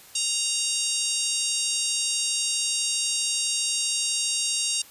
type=harmonic tone; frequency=932.3 Hz; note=A#5; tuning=in tune; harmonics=3 / 4 / 5 / 6 / 7 / 8 / 9 / 10; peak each=-32 / -32 / -32 / -32 / -32 / -32 / -32 / -32 dBFS; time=0.15-4.82 s; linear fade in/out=5 ms; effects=white hiss -49 dBFS RMS until 4.9 s + resampled to 32000 Hz